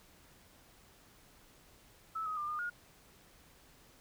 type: tone with pitch steps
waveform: sine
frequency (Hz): 1308 / 1260 / 1196 / 1217 / 1432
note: E6 / D#6 / D6 / D#6 / F6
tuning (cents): -14 / +21 / +31 / -39 / +43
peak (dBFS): -35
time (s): 2.15-2.7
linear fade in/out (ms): 10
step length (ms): 110
effects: pink hiss -62 dBFS RMS until 4 s